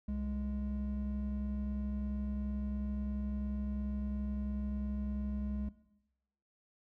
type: tone pair together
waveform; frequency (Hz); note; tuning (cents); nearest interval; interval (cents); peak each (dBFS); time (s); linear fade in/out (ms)
triangle; 65.41 / 207.7; C2 / G#3; 0 / 0; octave + minor sixth; 2000; -35 / -34; 0.08-5.69; 5
effects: noise-tail reverb RT60 0.9 s tail -17 dB re dry + tanh soft clip ceiling -26 dBFS